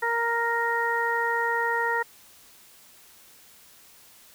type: harmonic tone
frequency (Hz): 466.2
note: A#4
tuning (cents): 0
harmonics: 1 / 2 / 3 / 4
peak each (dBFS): -30 / -27 / -31 / -27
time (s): 0.02-2.03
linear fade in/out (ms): 10
effects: white hiss -53 dBFS RMS until 4.34 s